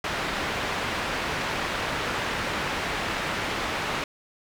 white low-pass noise, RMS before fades -29 dBFS, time 0.04-4.04 s, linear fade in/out 2 ms, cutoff 2200 Hz, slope 12 dB/octave, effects none

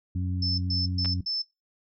harmonic tone, 90.9 Hz, F#2, 30 cents flat, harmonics 1 / 2 / 3, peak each -27 / -33 / -37 dBFS, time 0.15-1.21 s, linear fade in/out 5 ms
sine tone bursts, 5274 Hz, E8, in tune, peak -27 dBFS, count 4, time 0.42-1.42 s, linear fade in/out 5 ms, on 160 ms, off 120 ms
clicks, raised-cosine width 0.3 ms, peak -22 dBFS, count 2, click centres 1.048 / 1.057 s
effects noise-tail reverb RT60 0.2 s tail -17 dB re dry

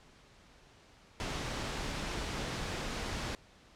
pink noise, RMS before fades -37 dBFS, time 1.2-3.35 s, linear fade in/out 0 ms, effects pink hiss -60 dBFS RMS until 3.75 s + low-pass 6000 Hz 12 dB/octave

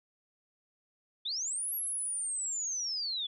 sine linear two-way sweep, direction up then down, 3378 to 11530 to 3378 Hz, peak -32 dBFS, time 1.25-3.27 s, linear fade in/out 10 ms, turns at 1.74 s, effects none

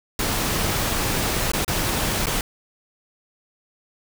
pink noise with dropouts, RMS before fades -23 dBFS, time 0.19-2.41 s, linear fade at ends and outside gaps 2 ms, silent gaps 1.518-1.534 / 1.647-1.679 / 2.258-2.268 s, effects none

